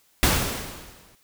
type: noise with exponential decay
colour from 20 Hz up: pink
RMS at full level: -17 dBFS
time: 0.23-1.15 s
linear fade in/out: 0 ms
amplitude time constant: 200 ms
effects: white hiss -62 dBFS RMS until 1.23 s